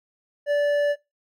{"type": "tone with hard clipping", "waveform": "triangle", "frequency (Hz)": 581, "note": "D5", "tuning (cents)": -19, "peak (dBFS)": -20, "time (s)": [0.46, 0.96], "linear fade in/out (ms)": 50, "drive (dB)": 10, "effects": ["noise-tail reverb RT60 0.2 s tail -18 dB re dry"]}